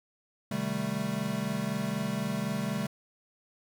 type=chord; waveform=square; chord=A half-diminished seventh; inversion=first; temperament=equal with one note detuned; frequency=130.81 / 154.67 / 196 / 220 Hz; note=C3 / Eb3 / G3 / A3; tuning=0 / -10 / 0 / 0 cents; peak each=-39 / -38 / -34 / -35 dBFS; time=0.51-2.87 s; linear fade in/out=5 ms; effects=11-bit